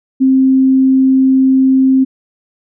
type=tone; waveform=sine; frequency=263.9 Hz; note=C4; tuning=15 cents sharp; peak=-6 dBFS; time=0.2-2.05 s; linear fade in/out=20 ms; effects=none